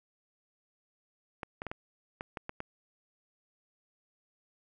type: clicks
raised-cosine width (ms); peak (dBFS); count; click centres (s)
0.5; -22; 8; 1.432 / 1.619 / 1.667 / 1.715 / 2.209 / 2.372 / 2.494 / 2.604
effects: none